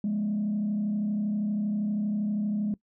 sine tone with frequency modulation, 208.4 Hz, G#3, 6 cents sharp, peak -24 dBFS, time 0.04-2.74 s, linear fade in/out 2 ms, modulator 32.6 Hz, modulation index 0.45, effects noise-tail reverb RT60 0.1 s tail -22 dB re dry + tanh soft clip ceiling -22 dBFS

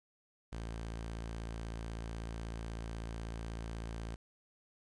sawtooth tone, 56.2 Hz, A1, 37 cents sharp, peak -36 dBFS, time 0.52-4.16 s, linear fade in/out 10 ms, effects resampled to 22050 Hz + 11-bit

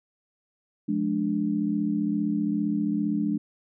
sine chord, D diminished, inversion first, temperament just, 176.2 / 211.4 / 293.7 Hz, F3 / Ab3 / D4, +16 / +31 / 0 cents, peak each -31 / -26 / -27 dBFS, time 0.88-3.38 s, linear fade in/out 10 ms, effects none

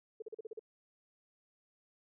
sine tone bursts, 440 Hz, A4, in tune, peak -40 dBFS, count 7, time 0.2-0.594 s, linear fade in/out 5 ms, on 22 ms, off 40 ms, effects none

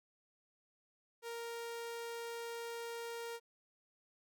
sawtooth tone, 466.2 Hz, A#4, in tune, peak -38 dBFS, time 1.22-3.4 s, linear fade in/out 50 ms, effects none

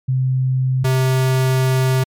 sine / square tone pair in turn, 130 / 130.49 Hz, C3 / C3, -11 / -4 cents, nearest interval unison, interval 7 cents, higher second, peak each -14 dBFS, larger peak neither, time 0.08-0.84 / 0.84-2.04 s, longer second, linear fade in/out 10 ms, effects MP3 96 kbps

